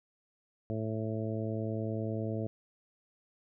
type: harmonic tone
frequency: 110 Hz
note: A2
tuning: in tune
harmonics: 1 / 2 / 3 / 4 / 5 / 6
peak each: -35 / -38 / -40 / -41 / -42 / -43 dBFS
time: 0.7-2.47 s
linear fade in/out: 0 ms
effects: none